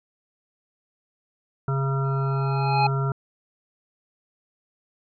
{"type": "harmonic tone", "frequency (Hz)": 136, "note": "C#3", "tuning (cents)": -33, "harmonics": [1, 3, 5, 7, 9, 10], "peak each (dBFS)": [-22, -32, -37, -37, -41, -32], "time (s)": [1.68, 3.12], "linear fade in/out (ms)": 2}
{"type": "tone with exponential growth", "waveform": "square", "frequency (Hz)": 836, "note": "G#5", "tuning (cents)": 11, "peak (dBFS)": -17, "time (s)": [2.04, 2.87], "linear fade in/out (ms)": 5, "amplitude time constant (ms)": 180}
{"effects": ["resampled to 11025 Hz"]}